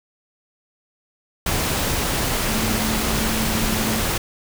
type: tone in noise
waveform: sine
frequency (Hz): 220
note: A3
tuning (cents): 0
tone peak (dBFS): -25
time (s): 2.48-4.01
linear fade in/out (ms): 5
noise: pink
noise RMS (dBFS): -22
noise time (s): 1.46-4.18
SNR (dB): -6
effects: none